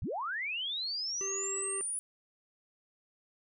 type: linear sweep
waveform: sine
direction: up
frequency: 47.49 to 9930 Hz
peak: -33 dBFS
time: 0.02-1.99 s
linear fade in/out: 0 ms
type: harmonic tone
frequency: 390.2 Hz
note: G4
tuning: 8 cents flat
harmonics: 1 / 3 / 5 / 7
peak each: -39 / -47 / -51 / -49 dBFS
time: 1.21-1.81 s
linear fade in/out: 0 ms
effects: none